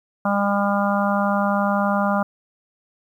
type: harmonic tone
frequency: 201.3 Hz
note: G3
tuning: 46 cents sharp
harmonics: 1 / 3 / 4 / 5 / 6 / 7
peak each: -21 / -24 / -25 / -28 / -26 / -28 dBFS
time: 0.25-2.23 s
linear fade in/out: 5 ms
effects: 9-bit